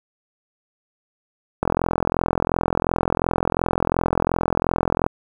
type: click train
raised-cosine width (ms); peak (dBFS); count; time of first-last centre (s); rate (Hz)
1; -4; 148; 1.63-5.065; 42.8
effects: 7-bit